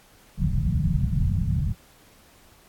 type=low-pass noise; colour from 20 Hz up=white; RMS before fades=-23 dBFS; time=0.37-1.75 s; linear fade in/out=50 ms; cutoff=180 Hz; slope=48 dB/octave; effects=pink hiss -55 dBFS RMS until 2.68 s + AAC 64 kbps